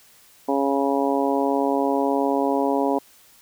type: harmonic tone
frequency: 138.59 Hz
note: C#3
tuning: in tune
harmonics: 2 / 3 / 4 / 5 / 6 / 7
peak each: -23 / -25 / -26 / -27 / -28 / -28 dBFS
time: 0.48-2.99 s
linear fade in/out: 10 ms
effects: white hiss -53 dBFS RMS until 3.41 s